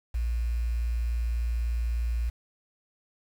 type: tone with quantisation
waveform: sine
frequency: 58.27 Hz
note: A#1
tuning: in tune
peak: -25 dBFS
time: 0.14-2.3 s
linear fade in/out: 10 ms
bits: 8
effects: none